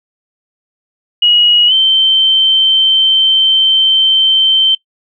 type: tone with pitch glide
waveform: sine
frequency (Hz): 2900 to 3108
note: F#7 to G7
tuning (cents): -35 to -16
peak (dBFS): -6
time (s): 1.22-4.75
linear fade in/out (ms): 5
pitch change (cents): +119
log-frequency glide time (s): 1.67-1.73
effects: noise-tail reverb RT60 0.1 s tail -20 dB re dry